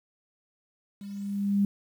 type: tone with level ramp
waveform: sine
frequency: 200.6 Hz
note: G3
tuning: 40 cents sharp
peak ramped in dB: -38 to -19 dBFS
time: 1.01-1.65 s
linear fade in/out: 2 ms
effects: 9-bit